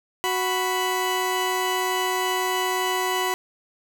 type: tone pair together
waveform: 20% pulse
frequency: 370 / 987.8 Hz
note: F#4 / B5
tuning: 0 / 0 cents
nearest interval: octave + perfect fourth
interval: 1700 cents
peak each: -20 dBFS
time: 0.24-3.34 s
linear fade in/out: 0 ms
effects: none